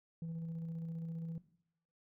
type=tone with tremolo; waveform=sine; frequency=164.81 Hz; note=E3; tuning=in tune; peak=-36 dBFS; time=0.22-1.38 s; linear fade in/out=2 ms; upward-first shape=square; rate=15 Hz; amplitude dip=30%; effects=noise-tail reverb RT60 0.7 s tail -19 dB re dry + tanh soft clip ceiling -38 dBFS